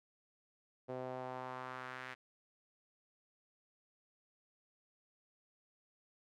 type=tone with band-pass filter sweep; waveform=sawtooth; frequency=128.1 Hz; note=C3; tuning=36 cents flat; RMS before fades=-45 dBFS; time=0.88-2.15 s; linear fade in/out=20 ms; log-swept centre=520 to 1900 Hz; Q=1.9; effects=none